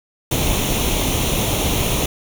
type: noise with comb filter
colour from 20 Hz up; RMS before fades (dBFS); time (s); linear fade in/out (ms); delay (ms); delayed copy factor
pink; -19; 0.31-2.06; 5; 0.31; +0.65
effects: none